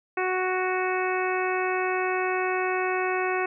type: harmonic tone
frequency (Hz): 370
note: F#4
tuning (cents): 0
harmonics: 1 / 2 / 3 / 4 / 5 / 6 / 7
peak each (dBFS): -27 / -30 / -32 / -33 / -34 / -35 / -35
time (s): 0.17-3.46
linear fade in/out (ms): 5
effects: none